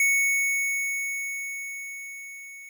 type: tone with level ramp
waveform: square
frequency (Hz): 2217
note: C#7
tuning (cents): 0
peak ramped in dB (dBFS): -19 to -42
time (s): 0-2.69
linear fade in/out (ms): 2
effects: 10-bit